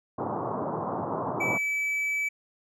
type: band-pass noise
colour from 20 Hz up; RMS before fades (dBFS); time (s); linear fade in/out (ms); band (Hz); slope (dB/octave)
white; -31; 0.18-1.58; 10; 100 to 1100; 48
type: tone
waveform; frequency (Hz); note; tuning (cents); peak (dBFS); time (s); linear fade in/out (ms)
triangle; 2300; D7; -37; -24; 1.4-2.29; 10
effects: none